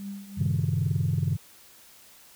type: tone with tremolo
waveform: sine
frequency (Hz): 198.9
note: G3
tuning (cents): +25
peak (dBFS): -32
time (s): 0-0.62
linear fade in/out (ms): 0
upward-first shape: triangle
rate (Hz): 2.8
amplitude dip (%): 80
type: chord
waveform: sine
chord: G diminished seventh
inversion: none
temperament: equal with one note detuned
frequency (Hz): 98 / 116.54 / 138.59 / 160.68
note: G2 / Bb2 / Db3 / Fb3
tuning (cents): 0 / 0 / 0 / -44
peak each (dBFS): -27 / -31 / -26 / -28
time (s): 0.37-1.37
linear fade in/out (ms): 20
effects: tanh soft clip ceiling -16 dBFS + white hiss -53 dBFS RMS until 2.35 s